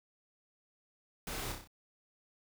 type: noise with echo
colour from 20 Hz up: pink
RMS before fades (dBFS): -41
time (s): 1.27-1.52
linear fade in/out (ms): 2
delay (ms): 31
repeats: 5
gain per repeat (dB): -4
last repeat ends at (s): 1.675
effects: none